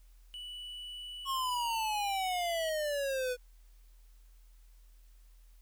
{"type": "tone", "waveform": "triangle", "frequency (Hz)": 2959, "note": "F#7", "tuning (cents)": -1, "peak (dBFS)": -40, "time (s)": [0.34, 2.69], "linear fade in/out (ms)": 0}
{"type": "exponential sweep", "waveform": "square", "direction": "down", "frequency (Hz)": [1097, 489.6], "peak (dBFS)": -32, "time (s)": [1.25, 3.37], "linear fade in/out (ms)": 50}
{"effects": ["added 41 Hz sine -55 dBFS peak until 5.61 s", "white hiss -71 dBFS RMS until 5.61 s"]}